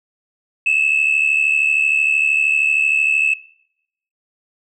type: tone pair together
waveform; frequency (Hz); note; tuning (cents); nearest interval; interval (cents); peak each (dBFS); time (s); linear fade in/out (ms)
sine; 2585 / 2658; E7 / E7; -34 / +14; unison; 48; -13 / -15; 0.66-3.34; 5
effects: noise-tail reverb RT60 0.8 s tail -23 dB re dry + tanh soft clip ceiling -9 dBFS